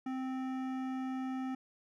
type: tone with hard clipping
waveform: sine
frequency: 260.7 Hz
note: C4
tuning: 6 cents flat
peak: -37 dBFS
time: 0.06-1.55 s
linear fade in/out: 5 ms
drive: 14 dB
effects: none